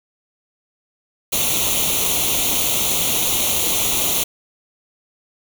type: noise with comb filter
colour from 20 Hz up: white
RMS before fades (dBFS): -19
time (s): 1.32-4.24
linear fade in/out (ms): 10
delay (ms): 0.3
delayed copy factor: +0.8
effects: none